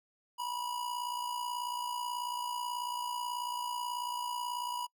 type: tone with amplitude modulation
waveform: square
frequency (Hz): 974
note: B5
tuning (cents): -24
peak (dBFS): -33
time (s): 0.38-4.87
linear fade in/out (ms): 20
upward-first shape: sine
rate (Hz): 58.3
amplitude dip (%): 60
effects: noise-tail reverb RT60 0.1 s tail -26 dB re dry